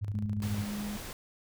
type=tone with tremolo; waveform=sine; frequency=102.1 Hz; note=G#2; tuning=29 cents flat; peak=-29 dBFS; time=0.01-0.66 s; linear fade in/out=20 ms; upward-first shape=square; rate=14 Hz; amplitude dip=55%
type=tone with pitch glide; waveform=sine; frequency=210 to 206.9 Hz; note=G#3 to G#3; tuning=+19 to -6 cents; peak=-34 dBFS; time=0.14-0.97 s; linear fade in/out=5 ms; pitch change=-25 cents; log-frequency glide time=0.25-0.6 s
type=noise; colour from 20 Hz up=pink; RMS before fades=-42 dBFS; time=0.42-1.13 s; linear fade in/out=2 ms
effects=none